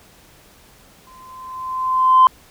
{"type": "tone with exponential growth", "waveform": "sine", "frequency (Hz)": 1033, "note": "C6", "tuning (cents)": -22, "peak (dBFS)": -4, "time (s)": [1.07, 2.27], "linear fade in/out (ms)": 1, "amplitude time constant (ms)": 260, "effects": ["tanh soft clip ceiling -3 dBFS", "pink hiss -49 dBFS RMS until 2.5 s"]}